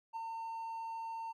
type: tone with ADSR envelope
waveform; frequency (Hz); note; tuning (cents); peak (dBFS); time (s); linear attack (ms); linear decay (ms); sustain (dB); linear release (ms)
triangle; 907; A#5; -48; -33; 0.13-1.33; 36; 3; -4; 23
effects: tanh soft clip ceiling -31 dBFS